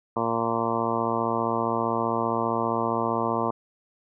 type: harmonic tone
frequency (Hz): 115.2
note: A#2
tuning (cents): -20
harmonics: 1 / 2 / 3 / 4 / 5 / 6 / 7 / 8 / 9 / 10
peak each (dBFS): -36 / -31 / -32 / -31 / -33 / -32 / -36 / -31 / -30 / -33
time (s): 0.16-3.51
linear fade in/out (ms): 5
effects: none